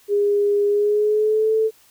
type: tone with pitch glide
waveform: sine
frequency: 408.3 to 440.1 Hz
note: G#4 to A4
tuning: -29 to 0 cents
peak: -15 dBFS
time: 0.08-1.71 s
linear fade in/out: 50 ms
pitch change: +129 cents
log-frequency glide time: 0.67-1.54 s
effects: white hiss -54 dBFS RMS until 1.9 s